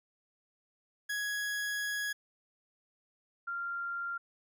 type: tone pair in turn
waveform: 40% pulse / sine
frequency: 1668 / 1388.5 Hz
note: G#6 / F6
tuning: +7 / -10 cents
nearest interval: minor third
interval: 317 cents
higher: first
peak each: -32 / -34 dBFS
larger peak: first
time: 1.09-2.13 / 3.47-4.18 s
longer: first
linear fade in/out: 10 ms
effects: none